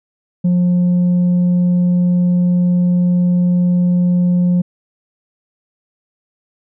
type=tone with tanh clipping; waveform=sine; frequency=177.8 Hz; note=F3; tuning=31 cents sharp; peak=-11 dBFS; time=0.44-4.62 s; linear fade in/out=10 ms; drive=2 dB; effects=none